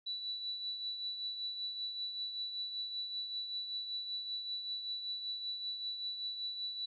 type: tone with tremolo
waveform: sine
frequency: 3951 Hz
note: B7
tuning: in tune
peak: -35 dBFS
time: 0.06-6.86 s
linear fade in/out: 10 ms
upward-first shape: triangle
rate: 5.2 Hz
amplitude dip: 55%
effects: none